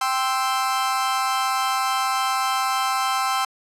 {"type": "chord", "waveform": "40% pulse", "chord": "C major", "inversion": "second", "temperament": "equal", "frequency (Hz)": [784, 1046.5, 1318.5], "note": ["G5", "C6", "E6"], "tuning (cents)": [0, 0, 0], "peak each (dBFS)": -24, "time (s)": [0.01, 3.45], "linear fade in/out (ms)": 5, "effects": ["low-pass 12000 Hz 12 dB/octave"]}